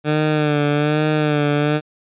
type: tone with vibrato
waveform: 15% pulse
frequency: 149.8 Hz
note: D3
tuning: 35 cents sharp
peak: -9 dBFS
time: 0.04-1.81 s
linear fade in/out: 50 ms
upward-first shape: sine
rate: 1.2 Hz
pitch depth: 45 cents each way
effects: resampled to 8000 Hz